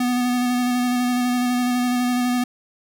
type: tone with vibrato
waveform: square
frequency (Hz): 246.9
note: B3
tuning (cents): 0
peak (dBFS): -19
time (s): 0-2.44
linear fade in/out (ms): 5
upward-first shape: square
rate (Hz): 12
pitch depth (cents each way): 13
effects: none